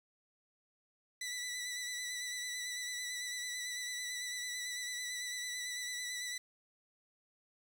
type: tone with vibrato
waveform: 15% pulse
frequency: 1975.5 Hz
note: B6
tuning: in tune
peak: -32 dBFS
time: 1.21-6.38 s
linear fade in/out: 5 ms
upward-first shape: sine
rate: 9 Hz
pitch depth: 26 cents each way
effects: 10-bit